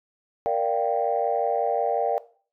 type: chord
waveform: sine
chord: G minor seventh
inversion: first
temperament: equal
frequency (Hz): 466.2 / 587.3 / 698.5 / 784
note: Bb4 / D5 / F5 / G5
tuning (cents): 0 / 0 / 0 / 0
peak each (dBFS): -26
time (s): 0.46-2.18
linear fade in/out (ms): 0
effects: noise-tail reverb RT60 0.4 s tail -17 dB re dry + tanh soft clip ceiling -12 dBFS